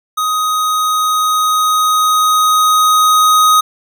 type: tone with level ramp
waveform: square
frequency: 1253 Hz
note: D#6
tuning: 12 cents sharp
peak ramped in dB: -14 to -7 dBFS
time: 0.17-3.61 s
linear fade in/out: 10 ms
effects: none